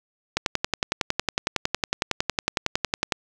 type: click train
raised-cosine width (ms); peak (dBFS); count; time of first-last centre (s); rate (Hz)
0.2; -4; 31; 0.37-3.122; 10.9
effects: none